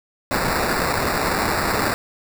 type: noise with sample-and-hold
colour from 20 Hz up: white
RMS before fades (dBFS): -21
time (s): 0.31-1.94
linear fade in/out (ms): 0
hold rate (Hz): 3150
effects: none